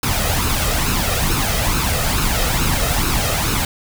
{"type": "noise with flanger", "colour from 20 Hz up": "pink", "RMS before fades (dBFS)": -18, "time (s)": [0.03, 3.65], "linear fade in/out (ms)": 2, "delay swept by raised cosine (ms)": [0.75, 1.6], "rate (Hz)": 2.3, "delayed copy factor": 0.6, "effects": []}